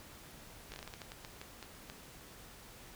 slowing click train, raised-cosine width 0.2 ms, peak -28 dBFS, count 13, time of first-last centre 0.72-1.899 s, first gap 18 ms, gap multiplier 1.28, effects pink hiss -54 dBFS RMS until 2.95 s

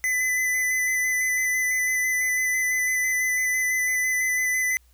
square tone with vibrato, 2011 Hz, B6, 31 cents sharp, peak -22 dBFS, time 0.04-4.77 s, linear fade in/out 0 ms, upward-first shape square, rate 6 Hz, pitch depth 12 cents each way, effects added 60 Hz sine -55 dBFS peak until 4.93 s + white hiss -64 dBFS RMS until 4.93 s

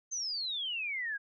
sine exponential sweep, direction down, 6360 to 1599 Hz, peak -33 dBFS, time 0.11-1.18 s, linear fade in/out 20 ms, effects none

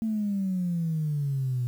sine exponential sweep, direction down, 224.9 to 121.3 Hz, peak -24 dBFS, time 0.02-1.67 s, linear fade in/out 0 ms, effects tanh soft clip ceiling -20 dBFS + 9-bit

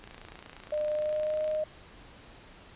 click train, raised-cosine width 0.3 ms, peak -30 dBFS, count 44, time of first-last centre 0.04-1.549 s, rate 28.5 Hz
sine tone with pitch glide, 604 to 617 Hz, D5 to D#5, +48 to -15 cents, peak -27 dBFS, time 0.72-1.64 s, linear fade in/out 5 ms, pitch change +37 cents, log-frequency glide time 0.9-1.43 s
effects pink hiss -52 dBFS RMS until 2.75 s + resampled to 8000 Hz

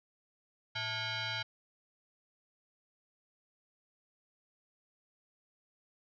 sine tone with frequency modulation, 880 Hz, A5, in tune, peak -34 dBFS, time 0.75-1.43 s, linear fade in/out 10 ms, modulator 768 Hz, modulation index 4.7, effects none

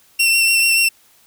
sawtooth tone with vibrato, 2712 Hz, E7, 49 cents sharp, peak -9 dBFS, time 0.19-0.89 s, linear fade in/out 10 ms, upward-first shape square, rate 6.9 Hz, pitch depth 14 cents each way, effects white hiss -53 dBFS RMS until 1.26 s

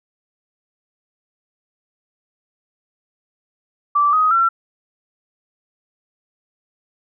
sine tone with pitch steps, 1165 / 1255.8 / 1353.8 Hz, D6 / D#6 / E6, -14 / +16 / +46 cents, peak -12 dBFS, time 3.95-4.49 s, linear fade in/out 10 ms, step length 180 ms, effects none

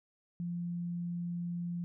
sine tone, 173.3 Hz, F3, 13 cents flat, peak -34 dBFS, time 0.4-1.84 s, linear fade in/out 0 ms, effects none

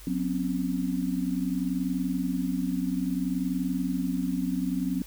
sine tone cluster, 182.3 / 253.3 / 273.9 Hz, F#3 / B3 / C#4, -25 / +44 / -21 cents, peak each -30 dBFS, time 0.07-5.02 s, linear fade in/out 2 ms, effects added 50 Hz sine -45 dBFS peak until 5.06 s + white hiss -50 dBFS RMS until 5.06 s

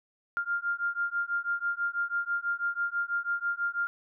sine beating tone pair, 1396.9 / 1403 Hz, F6 / F6, 0 / +8 cents, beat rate 6.1 Hz, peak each -31 dBFS, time 0.37-3.87 s, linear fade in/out 0 ms, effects none

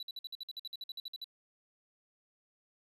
triangle tone bursts, 3951 Hz, B7, in tune, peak -38 dBFS, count 16, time 0-1.243 s, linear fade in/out 2 ms, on 28 ms, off 53 ms, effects resampled to 32000 Hz

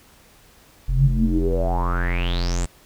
square tone with low-pass filter sweep, 43.65 Hz, F1, in tune, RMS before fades -20 dBFS, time 0.88-2.66 s, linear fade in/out 10 ms, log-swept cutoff 93 to 8200 Hz, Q 9.9, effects pink hiss -52 dBFS RMS until 2.85 s

